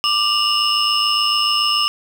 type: tone cluster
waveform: triangle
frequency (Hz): 1184 / 2812 / 2919 / 5250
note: D6 / F7 / F#7 / E8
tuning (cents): +14 / +11 / -24 / -8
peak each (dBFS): -19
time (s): 0.04-1.88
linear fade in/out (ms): 0
effects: none